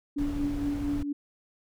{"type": "tone with tremolo", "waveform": "sine", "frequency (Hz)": 287.5, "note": "D4", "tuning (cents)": -37, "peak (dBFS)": -25, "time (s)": [0.16, 1.13], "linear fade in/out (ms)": 10, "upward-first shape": "triangle", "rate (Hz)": 4.3, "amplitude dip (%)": 60}
{"type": "noise", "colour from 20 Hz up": "brown", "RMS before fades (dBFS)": -35, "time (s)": [0.18, 1.03], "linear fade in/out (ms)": 5}
{"effects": []}